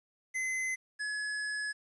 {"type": "tone pair in turn", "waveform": "square", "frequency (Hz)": [2047, 1696.1], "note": ["C7", "G#6"], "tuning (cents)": [-38, 36], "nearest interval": "minor third", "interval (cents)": 326, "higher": "first", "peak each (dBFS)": [-32, -34], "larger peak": "first", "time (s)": [[0.34, 0.76], [0.99, 1.73]], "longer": "second", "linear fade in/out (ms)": 20, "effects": ["resampled to 24000 Hz", "11-bit"]}